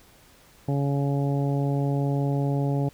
harmonic tone, 140.4 Hz, C#3, 22 cents sharp, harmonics 1 / 2 / 3 / 4 / 5 / 6, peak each -23 / -29 / -33 / -35 / -37 / -39 dBFS, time 0.68-2.89 s, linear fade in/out 5 ms, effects pink hiss -55 dBFS RMS until 2.93 s

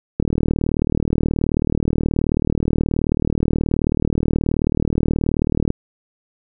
click train, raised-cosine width 3 ms, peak -5 dBFS, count 214, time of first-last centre 0.2-5.704 s, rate 38.7 Hz, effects none

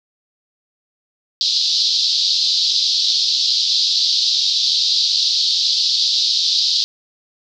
white band-pass noise, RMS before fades -17 dBFS, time 1.41-6.84 s, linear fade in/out 0 ms, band 3700 to 4900 Hz, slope 48 dB/octave, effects none

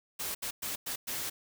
white noise bursts at uneven times, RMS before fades -36 dBFS, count 5, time 0.19-0.35 / 0.42-0.51 / 0.62-0.76 / 0.86-0.96 / 1.07-1.3 s, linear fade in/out 10 ms, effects none

